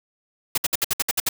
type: noise bursts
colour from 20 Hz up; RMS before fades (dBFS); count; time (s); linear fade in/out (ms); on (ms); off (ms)
white; -21; 9; 0.55-1.29; 5; 28; 61
effects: none